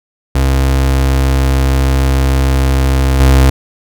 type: tone with level steps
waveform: 35% pulse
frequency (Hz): 66.6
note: C2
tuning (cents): +31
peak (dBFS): -7 / -3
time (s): 0.35-3.5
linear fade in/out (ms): 5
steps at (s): 3.2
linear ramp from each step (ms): 5
effects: none